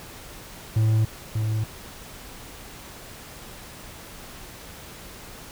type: tone pair in turn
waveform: triangle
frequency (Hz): 110 / 109.11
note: A2 / A2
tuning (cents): 0 / -14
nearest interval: unison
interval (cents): 14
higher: first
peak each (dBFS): -15 / -20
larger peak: first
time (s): 0.76-1.05 / 1.35-1.64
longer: neither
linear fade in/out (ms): 5
effects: pink hiss -42 dBFS RMS until 5.51 s